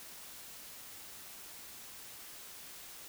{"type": "silence", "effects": ["white hiss -50 dBFS RMS until 3.08 s"]}